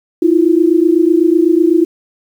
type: tone pair together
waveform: sine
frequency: 321.2 / 349.2 Hz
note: E4 / F4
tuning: -45 / 0 cents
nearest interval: minor second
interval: 145 cents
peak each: -10 dBFS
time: 0.22-1.85 s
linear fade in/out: 5 ms
effects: 7-bit